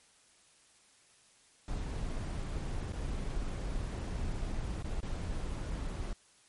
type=noise with dropouts; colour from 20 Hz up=brown; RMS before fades=-36 dBFS; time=1.68-6.13 s; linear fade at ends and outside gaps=2 ms; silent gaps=2.924-2.932 / 4.826-4.844 / 5.004-5.029 s; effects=white hiss -64 dBFS RMS until 6.48 s + MP3 48 kbps